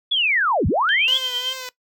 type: linear two-way sweep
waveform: sine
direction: down then up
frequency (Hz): 3482 to 55 to 3482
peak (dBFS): -16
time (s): 0.11-1.18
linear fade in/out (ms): 10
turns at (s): 0.67
type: tone with tremolo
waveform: sine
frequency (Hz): 3136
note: G7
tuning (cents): 0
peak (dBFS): -19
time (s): 0.89-1.53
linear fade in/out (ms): 0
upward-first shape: triangle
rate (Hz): 8.9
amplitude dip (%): 70
type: tone with vibrato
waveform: 5% pulse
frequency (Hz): 507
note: B4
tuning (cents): +45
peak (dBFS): -19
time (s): 1.08-1.69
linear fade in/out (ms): 0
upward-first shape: triangle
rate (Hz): 2.7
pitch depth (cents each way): 63
effects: noise-tail reverb RT60 0.1 s tail -19 dB re dry